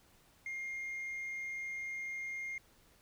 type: tone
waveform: sine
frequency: 2122 Hz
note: C7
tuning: 24 cents sharp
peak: -36 dBFS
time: 0.46-2.58 s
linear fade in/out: 2 ms
effects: tanh soft clip ceiling -37 dBFS + pink hiss -66 dBFS RMS until 3.01 s